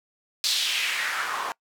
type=noise with band-pass filter sweep; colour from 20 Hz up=white; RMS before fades=-27 dBFS; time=0.44-1.52 s; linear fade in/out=0 ms; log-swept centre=4500 to 890 Hz; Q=2.6; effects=noise-tail reverb RT60 0.1 s tail -24 dB re dry